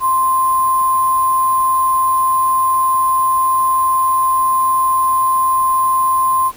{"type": "tone with sample-and-hold", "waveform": "sine", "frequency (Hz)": 1046.5, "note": "C6", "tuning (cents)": 0, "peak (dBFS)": -11, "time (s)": [0, 6.52], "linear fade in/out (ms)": 50, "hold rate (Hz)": 11025, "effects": ["pink hiss -41 dBFS RMS until 6.56 s"]}